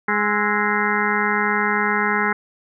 harmonic tone with a mistuned harmonic, 207.7 Hz, G#3, in tune, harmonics 1 / 2 / 4 / 5 / 6 / 7 / 8 / 9 / 10, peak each -26 / -26 / -26 / -26 / -26 / -26 / -26 / -26 / -26 dBFS, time 0.08-2.33 s, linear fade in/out 5 ms, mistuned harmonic 6, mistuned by +90 cents, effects none

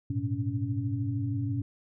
sine tone cluster, 100.2 / 113.5 / 126.4 / 281.8 Hz, G2 / A#2 / B2 / C#4, +38 / -46 / +41 / +29 cents, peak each -34 / -31 / -35 / -34 dBFS, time 0.1-1.62 s, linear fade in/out 5 ms, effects none

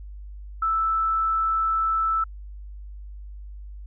sine tone, 1318.5 Hz, E6, in tune, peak -20 dBFS, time 0.62-2.24 s, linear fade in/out 5 ms, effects added 50 Hz sine -36 dBFS peak until 3.86 s

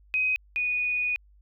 sine tone pair in turn, 2517 / 2471 Hz, D#7 / D#7, +19 / -13 cents, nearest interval unison, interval 32 cents, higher first, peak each -22 / -24 dBFS, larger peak first, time 0.14-0.36 / 0.56-1.16 s, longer second, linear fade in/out 0 ms, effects added 50 Hz sine -54 dBFS peak until 1.41 s

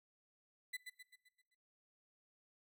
35% pulse tone with echo, 1998 Hz, B6, 20 cents sharp, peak -39 dBFS, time 0.73-0.77 s, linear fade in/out 10 ms, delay 130 ms, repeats 6, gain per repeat -6 dB, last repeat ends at 1.55 s, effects noise-tail reverb RT60 1.0 s tail -22 dB re dry

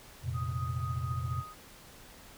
sine chord, F suspended fourth, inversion none, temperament just, 87.31 / 116.41 / 130.96 Hz, F2 / Bb2 / C3, 0 / -2 / +2 cents, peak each -36 dBFS, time 0.22-1.44 s, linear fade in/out 50 ms
sine tone with tremolo, 1247 Hz, D#6, 3 cents sharp, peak -38 dBFS, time 0.33-1.55 s, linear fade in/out 50 ms, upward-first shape sine, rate 4.1 Hz, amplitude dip 55%
effects pink hiss -53 dBFS RMS until 2.37 s

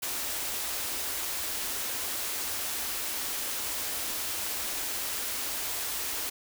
white band-stop noise, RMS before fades -33 dBFS, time 0.02-6.3 s, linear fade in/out 10 ms, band 110 to 220 Hz, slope 48 dB/octave, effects none

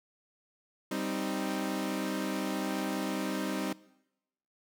sawtooth chord, C minor, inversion second, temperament equal, 196 / 261.6 / 311.1 Hz, G3 / C4 / Eb4, 0 / 0 / 0 cents, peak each -32 dBFS, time 0.91-3.73 s, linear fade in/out 5 ms, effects noise-tail reverb RT60 0.9 s tail -21 dB re dry

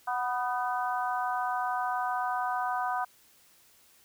harmonic tone with a mistuned harmonic, 246.9 Hz, B3, in tune, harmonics 3 / 4 / 5 / 6, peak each -31 / -33 / -35 / -37 dBFS, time 0.07-3.05 s, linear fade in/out 10 ms, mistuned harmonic 6, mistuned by +39 cents, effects white hiss -61 dBFS RMS until 4.04 s

